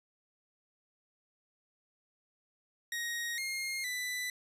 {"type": "tone with pitch steps", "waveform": "sawtooth", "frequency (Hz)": [1880, 2133, 1990], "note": ["A#6", "C7", "B6"], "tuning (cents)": [14, 33, 13], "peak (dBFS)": -31, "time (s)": [2.92, 4.3], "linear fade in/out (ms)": 2, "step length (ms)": 460, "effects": ["resampled to 32000 Hz"]}